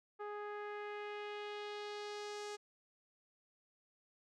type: tone with low-pass filter sweep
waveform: sawtooth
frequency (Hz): 415.3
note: G#4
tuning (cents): 0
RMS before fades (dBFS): -45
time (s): 0.19-2.57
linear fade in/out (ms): 20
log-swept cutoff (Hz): 1300 to 6900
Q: 1.6
effects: none